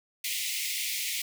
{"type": "high-pass noise", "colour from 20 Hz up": "pink", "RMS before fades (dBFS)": -32, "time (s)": [0.24, 1.22], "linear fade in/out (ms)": 5, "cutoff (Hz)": 2000, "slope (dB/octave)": 96, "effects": []}